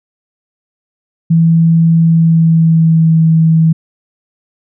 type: tone with pitch glide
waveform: sine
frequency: 164.81 to 161.6 Hz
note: E3 to E3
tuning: 0 to -34 cents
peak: -5 dBFS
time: 1.3-3.73 s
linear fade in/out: 10 ms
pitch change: -34 cents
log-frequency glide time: 1.99-3.2 s
effects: none